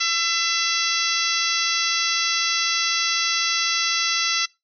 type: harmonic tone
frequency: 672 Hz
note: E5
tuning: 33 cents sharp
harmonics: 2 / 3 / 4 / 5 / 6 / 7 / 8 / 9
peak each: -28 / -28 / -28 / -28 / -28 / -28 / -28 / -28 dBFS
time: 0-4.46 s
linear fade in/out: 10 ms
effects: noise-tail reverb RT60 0.2 s tail -22 dB re dry